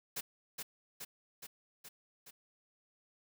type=noise with echo; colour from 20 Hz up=white; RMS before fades=-39 dBFS; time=0.16-0.21 s; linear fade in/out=10 ms; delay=420 ms; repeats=5; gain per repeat=-3 dB; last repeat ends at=2.31 s; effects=none